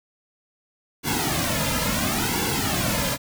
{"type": "noise with flanger", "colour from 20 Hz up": "pink", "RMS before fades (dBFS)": -24, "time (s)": [1.03, 3.18], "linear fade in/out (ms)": 50, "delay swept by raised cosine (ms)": [1.6, 2.7], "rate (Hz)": 0.72, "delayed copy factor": -0.95, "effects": []}